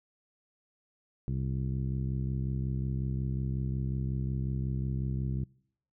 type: harmonic tone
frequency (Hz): 65.5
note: C2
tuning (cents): +2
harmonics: 1 / 2 / 3 / 4 / 5 / 6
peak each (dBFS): -35 / -31 / -38 / -49 / -46 / -53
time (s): 1.28-5.44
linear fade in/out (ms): 0
effects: noise-tail reverb RT60 0.7 s tail -26 dB re dry